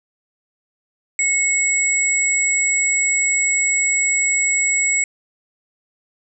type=tone pair together; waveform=sine; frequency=2187 / 7744 Hz; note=C#7 / B8; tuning=-24 / -35 cents; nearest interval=octave + minor seventh; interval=2189 cents; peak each=-18 dBFS; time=1.19-5.04 s; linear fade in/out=2 ms; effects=none